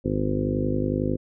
harmonic tone with a mistuned harmonic, 51.1 Hz, G#1, 27 cents flat, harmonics 1 / 2 / 3 / 4 / 5 / 6 / 7 / 8 / 9 / 10, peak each -33 / -30 / -30 / -35 / -27 / -33 / -30 / -38 / -36 / -32 dBFS, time 0.04-1.17 s, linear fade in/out 20 ms, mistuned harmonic 2, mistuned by -17 cents, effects none

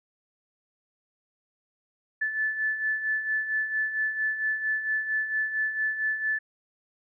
sine beating tone pair, 1740 / 1744.4 Hz, A6 / A6, -20 / -15 cents, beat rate 4.4 Hz, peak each -33 / -26 dBFS, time 2.21-6.39 s, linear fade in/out 10 ms, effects none

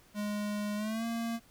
square tone with pitch glide, 207.7 to 230.5 Hz, G#3 to A#3, 0 to -19 cents, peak -33 dBFS, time 0.14-1.4 s, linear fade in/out 50 ms, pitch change +181 cents, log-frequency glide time 0.76-1.05 s, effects pink hiss -62 dBFS RMS until 1.5 s

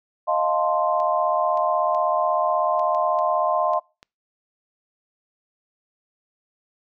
sine chord, F dominant seventh, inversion third, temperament equal, 622.3 / 698.5 / 880 / 1046.5 Hz, Eb5 / F5 / A5 / C6, 0 / 0 / 0 / 0 cents, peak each -23 / -23 / -29 / -23 dBFS, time 0.27-3.8 s, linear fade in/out 20 ms
clicks, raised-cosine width 0.2 ms, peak -27 dBFS, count 8, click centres 1.001 / 1.574 / 1.948 / 2.795 / 2.948 / 3.189 / 3.735 / 4.029 s
effects noise-tail reverb RT60 0.3 s tail -26 dB re dry

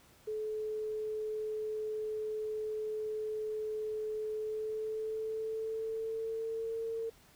sine tone with pitch glide, 430.8 to 453.3 Hz, A4 to A#4, -37 to -48 cents, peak -34 dBFS, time 0.27-7.1 s, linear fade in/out 10 ms, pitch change +89 cents, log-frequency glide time 4.34-6.82 s, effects pink hiss -62 dBFS RMS until 7.35 s

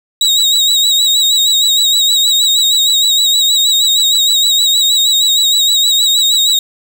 35% pulse tone with vibrato, 3819 Hz, A#7, 41 cents sharp, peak -7 dBFS, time 0.21-6.59 s, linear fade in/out 2 ms, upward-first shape sine, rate 6.4 Hz, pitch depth 55 cents each way, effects none

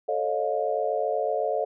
sine tone cluster, 440.1 / 546 / 614 / 707 Hz, A4 / C#5 / D#5 / F5, 0 / -26 / -23 / +21 cents, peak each -29 dBFS, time 0.08-1.65 s, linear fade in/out 10 ms, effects none

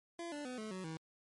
25% pulse tone with pitch steps, 340.1 / 292.7 / 251.9 / 216.7 / 186.52 / 160.51 Hz, F4 / D4 / B3 / A3 / F#3 / E3, -46 / -6 / +34 / -26 / +14 / -46 cents, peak -38 dBFS, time 0.19-0.97 s, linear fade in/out 2 ms, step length 130 ms, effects MP3 48 kbps

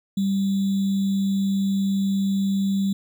sine tone with sample-and-hold, 196 Hz, G3, in tune, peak -19 dBFS, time 0.17-2.93 s, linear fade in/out 5 ms, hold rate 3675 Hz, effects none

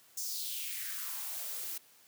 blue noise with high-pass filter sweep, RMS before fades -39 dBFS, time 0.17-1.78 s, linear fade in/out 5 ms, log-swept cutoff 6400 to 290 Hz, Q 3.3, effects white hiss -62 dBFS RMS until 2.07 s + high-pass 100 Hz 12 dB/octave

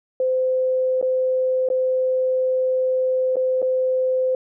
sine tone with dropouts, 515 Hz, C5, 28 cents flat, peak -17 dBFS, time 0.2-4.35 s, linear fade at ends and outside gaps 2 ms, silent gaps 1.014-1.026 / 1.688-1.701 / 3.358-3.367 / 3.619-3.626 s, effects none

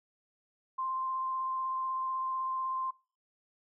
sine tone with vibrato, 1046.5 Hz, C6, in tune, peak -31 dBFS, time 0.78-2.91 s, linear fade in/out 10 ms, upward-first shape triangle, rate 16 Hz, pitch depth 12 cents each way, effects noise-tail reverb RT60 0.4 s tail -23 dB re dry

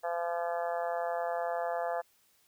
harmonic tone, 170.9 Hz, F3, 37 cents flat, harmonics 3 / 4 / 5 / 6 / 7 / 8 / 9 / 10, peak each -36 / -33 / -39 / -46 / -44 / -49 / -50 / -45 dBFS, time 0.03-2.02 s, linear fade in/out 20 ms, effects white hiss -68 dBFS RMS until 2.47 s

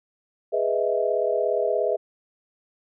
sine chord, E major seventh, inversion first, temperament equal, 415.3 / 493.9 / 622.3 / 659.3 Hz, G#4 / B4 / D#5 / E5, 0 / 0 / 0 / 0 cents, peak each -26 dBFS, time 0.52-1.97 s, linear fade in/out 20 ms, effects none

